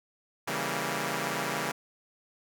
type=chord; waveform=5% pulse; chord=C# diminished seventh; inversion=none; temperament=equal; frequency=138.59 / 164.81 / 196 / 233.1 Hz; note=C#3 / E3 / G3 / Bb3; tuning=0 / 0 / 0 / 0 cents; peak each=-24 dBFS; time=0.47-1.72 s; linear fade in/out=10 ms; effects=none